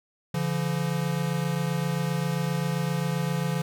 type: tone pair together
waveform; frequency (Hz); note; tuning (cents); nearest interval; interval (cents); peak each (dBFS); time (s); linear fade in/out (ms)
square; 142.42 / 170; C#3 / F3; +47 / -46; minor third; 307; -29 / -28; 0.34-3.62; 5
effects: none